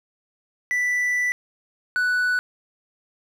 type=tone pair in turn; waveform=triangle; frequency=1975.5 / 1483.9 Hz; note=B6 / F#6; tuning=0 / +5 cents; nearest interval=perfect fourth; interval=495 cents; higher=first; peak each=-18 / -17 dBFS; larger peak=second; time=0.71-1.32 / 1.96-2.39 s; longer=first; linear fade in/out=0 ms; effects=none